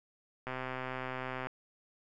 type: click train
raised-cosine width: 0.5 ms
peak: -23 dBFS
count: 130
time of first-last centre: 0.47-1.47 s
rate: 129 Hz
effects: none